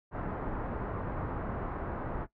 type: low-pass noise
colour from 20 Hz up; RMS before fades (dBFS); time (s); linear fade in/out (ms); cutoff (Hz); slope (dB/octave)
pink; -36; 0.11-2.27; 50; 1400; 24
effects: noise-tail reverb RT60 0.1 s tail -17 dB re dry